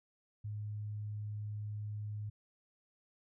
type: tone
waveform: sine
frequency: 105.1 Hz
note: G#2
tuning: 21 cents sharp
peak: -38 dBFS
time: 0.44-2.3 s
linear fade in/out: 10 ms
effects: none